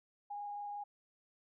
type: tone with frequency modulation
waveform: sine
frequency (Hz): 820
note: G#5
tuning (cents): -22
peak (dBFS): -40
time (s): 0.3-0.84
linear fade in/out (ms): 10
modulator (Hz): 25.5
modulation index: 0.32
effects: none